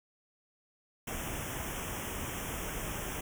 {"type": "band-stop noise", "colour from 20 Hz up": "pink", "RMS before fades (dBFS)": -38, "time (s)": [1.07, 3.21], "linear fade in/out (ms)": 5, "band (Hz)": [3400, 5500], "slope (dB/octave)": 96, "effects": []}